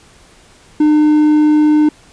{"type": "tone", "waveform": "triangle", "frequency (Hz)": 302.6, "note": "D#4", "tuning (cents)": -48, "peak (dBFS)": -5, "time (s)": [0.8, 1.89], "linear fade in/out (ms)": 5, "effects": ["pink hiss -45 dBFS RMS until 2.12 s", "resampled to 22050 Hz"]}